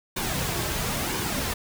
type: noise with flanger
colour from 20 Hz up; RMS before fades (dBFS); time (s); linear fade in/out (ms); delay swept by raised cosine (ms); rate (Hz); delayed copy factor
pink; -28; 0.16-1.54; 10; 1.5 to 4.2; 0.99; -0.5
effects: none